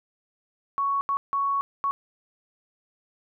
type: tone bursts at uneven times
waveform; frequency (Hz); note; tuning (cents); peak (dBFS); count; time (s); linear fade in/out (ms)
sine; 1113; C#6; +7; -22; 4; 0.78-1.01 / 1.09-1.17 / 1.33-1.61 / 1.84-1.91; 0
effects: none